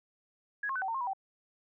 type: tone with pitch steps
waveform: sine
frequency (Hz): 1667 / 1075 / 1508 / 766 / 911 / 1067 / 971 / 774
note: G#6 / C6 / F#6 / G5 / A#5 / C6 / B5 / G5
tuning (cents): +6 / +47 / +32 / -40 / -40 / +34 / -30 / -22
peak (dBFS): -31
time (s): 0.63-1.134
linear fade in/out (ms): 5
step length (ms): 63
effects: none